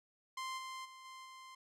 sawtooth tone with level steps, 1045 Hz, C6, 2 cents flat, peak -36 / -40 / -49 / -46 / -48 dBFS, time 0.37-1.55 s, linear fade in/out 5 ms, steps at 0.57 / 0.84 / 1.04 / 1.24 s, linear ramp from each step 20 ms, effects low-pass 9000 Hz 12 dB/octave

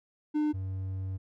triangle tone pair in turn, 301.5 / 94.97 Hz, D4 / F#2, +46 / +46 cents, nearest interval octave + minor sixth, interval 2000 cents, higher first, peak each -23 / -30 dBFS, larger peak first, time 0.34-0.53 / 0.53-1.18 s, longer second, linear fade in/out 20 ms, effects none

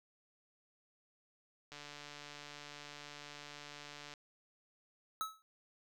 click train, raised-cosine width 0.2 ms, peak -32 dBFS, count 354, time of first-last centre 1.72-4.138 s, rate 146 Hz
square tone with exponential decay, 1295 Hz, E6, 31 cents flat, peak -33 dBFS, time 5.21-5.42 s, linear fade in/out 0 ms, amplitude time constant 44 ms
effects none

